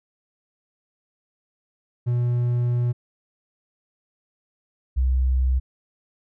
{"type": "tone pair in turn", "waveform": ["triangle", "sine"], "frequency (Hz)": [121.3, 64.26], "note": ["B2", "C2"], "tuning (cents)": [-31, -31], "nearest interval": "major seventh", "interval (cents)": 1100, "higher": "first", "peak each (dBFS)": -17, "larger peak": "neither", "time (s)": [[2.06, 2.93], [4.96, 5.6]], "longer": "first", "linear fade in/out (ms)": 20, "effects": []}